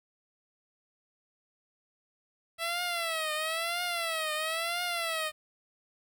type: tone with vibrato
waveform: 10% pulse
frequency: 659.3 Hz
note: E5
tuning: in tune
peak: -22 dBFS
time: 2.58-5.32 s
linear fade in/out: 50 ms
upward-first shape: triangle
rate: 1 Hz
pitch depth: 140 cents each way
effects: 10-bit